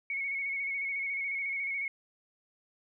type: tone with vibrato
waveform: sine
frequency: 2208 Hz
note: C#7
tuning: 7 cents flat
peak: -31 dBFS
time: 0.1-1.88 s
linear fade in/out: 2 ms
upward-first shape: square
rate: 14 Hz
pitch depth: 27 cents each way
effects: none